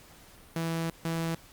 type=tone bursts at uneven times; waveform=sawtooth; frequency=164.81 Hz; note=E3; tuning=in tune; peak=-25 dBFS; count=2; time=0.56-0.9 / 1.05-1.35 s; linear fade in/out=2 ms; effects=pink hiss -54 dBFS RMS until 1.52 s + Opus 48 kbps